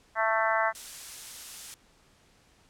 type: harmonic tone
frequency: 221.9 Hz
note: A3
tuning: 15 cents sharp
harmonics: 3 / 4 / 5 / 6 / 7 / 8 / 9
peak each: -29 / -30 / -31 / -32 / -32 / -33 / -34 dBFS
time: 0.15-0.73 s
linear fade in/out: 50 ms
type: noise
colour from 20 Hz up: blue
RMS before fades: -38 dBFS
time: 0.75-1.74 s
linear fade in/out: 0 ms
effects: pink hiss -62 dBFS RMS until 2.69 s + low-pass 9000 Hz 12 dB/octave